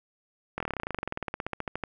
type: slowing click train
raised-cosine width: 0.5 ms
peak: -16 dBFS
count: 28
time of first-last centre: 0.58-1.837 s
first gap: 23 ms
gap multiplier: 1.05
effects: none